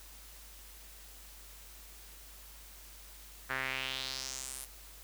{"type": "tone with band-pass filter sweep", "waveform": "sawtooth", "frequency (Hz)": 131.8, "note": "C3", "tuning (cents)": 13, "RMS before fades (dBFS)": -39, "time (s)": [3.49, 4.66], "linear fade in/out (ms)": 20, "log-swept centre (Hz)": [1600, 11000], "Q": 2.9, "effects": ["added 50 Hz sine -54 dBFS peak until 5.03 s", "white hiss -54 dBFS RMS until 5.03 s"]}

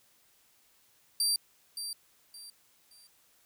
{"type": "tone with echo", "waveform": "25% pulse", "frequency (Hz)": 4699, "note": "D8", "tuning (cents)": 0, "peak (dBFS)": -21, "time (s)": [1.2, 1.36], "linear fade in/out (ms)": 2, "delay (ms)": 570, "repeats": 3, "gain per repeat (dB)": -10, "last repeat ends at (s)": 3.07, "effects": ["white hiss -66 dBFS RMS until 3.45 s"]}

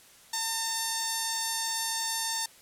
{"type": "tone with notch filter", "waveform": "5% pulse", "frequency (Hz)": 903, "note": "A5", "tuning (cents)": 45, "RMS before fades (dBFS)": -31, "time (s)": [0.33, 2.46], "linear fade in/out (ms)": 5, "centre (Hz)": 2500, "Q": 1.7, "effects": ["white hiss -55 dBFS RMS until 2.61 s", "low-pass 12000 Hz 12 dB/octave"]}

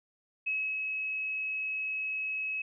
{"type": "tone with ADSR envelope", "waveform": "sine", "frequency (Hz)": 2568, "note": "E7", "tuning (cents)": -46, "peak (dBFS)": -28, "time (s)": [0.46, 2.62], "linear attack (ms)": 14, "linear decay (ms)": 290, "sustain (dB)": -3, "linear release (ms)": 5, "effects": []}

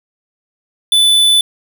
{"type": "tone", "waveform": "square", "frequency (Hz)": 3493, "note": "A7", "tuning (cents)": -13, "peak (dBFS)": -8, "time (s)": [0.92, 1.41], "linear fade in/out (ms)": 2, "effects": []}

